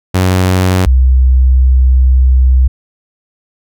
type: tone pair in turn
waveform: sawtooth / sine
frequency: 92.5 / 64.16 Hz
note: F#2 / C2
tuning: 0 / -33 cents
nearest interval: tritone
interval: 633 cents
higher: first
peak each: -4 dBFS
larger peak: neither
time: 0.14-0.86 / 0.86-2.68 s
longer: second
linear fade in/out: 10 ms
effects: none